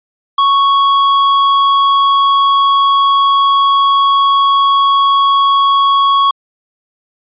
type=tone; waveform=square; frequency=1108.7 Hz; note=C#6; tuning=in tune; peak=-8 dBFS; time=0.38-6.31 s; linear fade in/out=5 ms; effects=resampled to 8000 Hz